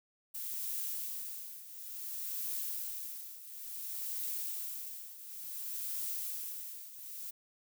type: noise with tremolo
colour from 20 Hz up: violet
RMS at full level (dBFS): -37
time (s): 0.34-7.31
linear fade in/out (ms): 10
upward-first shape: triangle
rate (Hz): 0.57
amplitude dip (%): 80
effects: none